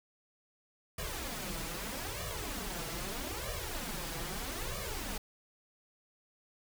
pink noise with flanger, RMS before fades -39 dBFS, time 0.98-5.18 s, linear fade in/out 5 ms, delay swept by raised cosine 1.7 to 6.1 ms, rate 0.79 Hz, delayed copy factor +0.9, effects none

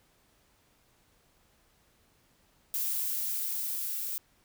violet noise with level ramp, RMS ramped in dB -31 to -35 dBFS, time 2.74-4.18 s, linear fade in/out 0 ms, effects pink hiss -67 dBFS RMS until 4.44 s

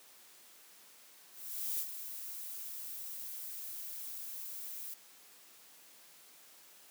violet noise with ADSR envelope, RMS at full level -35 dBFS, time 1.31-4.94 s, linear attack 480 ms, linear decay 63 ms, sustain -9 dB, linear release 4 ms, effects white hiss -59 dBFS RMS until 6.9 s + high-pass 200 Hz 12 dB/octave

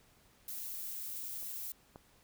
violet noise, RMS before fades -42 dBFS, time 0.48-1.72 s, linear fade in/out 2 ms
clicks, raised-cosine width 1 ms, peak -44 / -35 dBFS, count 2, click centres 1.427 / 1.959 s
effects pink hiss -66 dBFS RMS until 2.23 s

